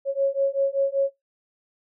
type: beating tone pair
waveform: sine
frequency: 547 / 552.2 Hz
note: C#5 / C#5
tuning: -23 / -7 cents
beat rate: 5.2 Hz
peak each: -23 dBFS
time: 0.05-1.11 s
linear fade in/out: 50 ms
effects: noise-tail reverb RT60 0.2 s tail -25 dB re dry